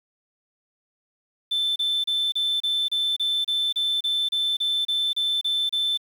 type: tone bursts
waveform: sine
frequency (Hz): 3534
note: A7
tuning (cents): +7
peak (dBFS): -19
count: 16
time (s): 1.51-5.975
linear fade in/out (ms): 10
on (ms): 250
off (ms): 31
effects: tanh soft clip ceiling -19 dBFS + 8-bit